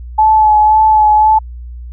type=tone with vibrato; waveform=sine; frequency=860 Hz; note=A5; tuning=40 cents flat; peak=-5 dBFS; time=0.18-1.39 s; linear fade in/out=10 ms; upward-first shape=sine; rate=1.9 Hz; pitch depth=22 cents each way; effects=added 60 Hz sine -25 dBFS peak until 1.92 s